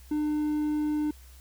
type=tone; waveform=triangle; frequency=300.9 Hz; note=D4; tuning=42 cents sharp; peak=-23 dBFS; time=0.11-1.11 s; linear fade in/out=5 ms; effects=added 64 Hz sine -48 dBFS peak until 1.4 s + white hiss -57 dBFS RMS until 1.4 s